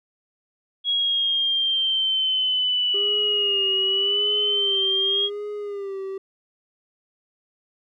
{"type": "exponential two-way sweep", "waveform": "sine", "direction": "down then up", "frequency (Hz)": [3322, 2847, 3286], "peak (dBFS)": -19, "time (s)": [0.84, 5.3], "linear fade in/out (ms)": 50, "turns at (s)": 3.6}
{"type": "tone with vibrato", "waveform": "triangle", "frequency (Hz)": 400.8, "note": "G4", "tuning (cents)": 38, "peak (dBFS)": -26, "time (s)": [2.94, 6.18], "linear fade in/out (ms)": 5, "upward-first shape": "sine", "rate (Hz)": 0.88, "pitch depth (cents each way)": 66}
{"effects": []}